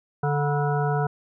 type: harmonic tone with a mistuned harmonic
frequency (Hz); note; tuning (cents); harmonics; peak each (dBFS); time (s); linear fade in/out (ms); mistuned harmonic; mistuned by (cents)
145.8; D3; -12; 1 / 3 / 5 / 7 / 9 / 10; -23 / -28 / -28 / -32 / -35 / -35; 0.23-1.07; 5; 7; -85
effects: none